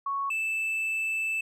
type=tone pair in turn; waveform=sine / triangle; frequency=1108.7 / 2637 Hz; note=C#6 / E7; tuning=0 / 0 cents; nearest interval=octave + minor third; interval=1500 cents; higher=second; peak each=-27 / -25 dBFS; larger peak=second; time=0.06-0.3 / 0.3-1.41 s; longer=second; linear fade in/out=5 ms; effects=resampled to 32000 Hz